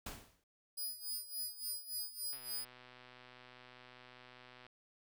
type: noise with exponential decay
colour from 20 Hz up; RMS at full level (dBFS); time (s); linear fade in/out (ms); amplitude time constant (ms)
pink; -42; 0.06-0.44; 5; 82
type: tone with tremolo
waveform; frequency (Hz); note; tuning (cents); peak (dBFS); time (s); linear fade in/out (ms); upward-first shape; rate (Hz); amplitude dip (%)
10% pulse; 4951; D#8; -9; -31; 0.77-2.65; 10; sine; 3.5; 80
type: click train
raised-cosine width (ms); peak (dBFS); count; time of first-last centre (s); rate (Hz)
0.3; -40; 293; 2.33-4.666; 125
effects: none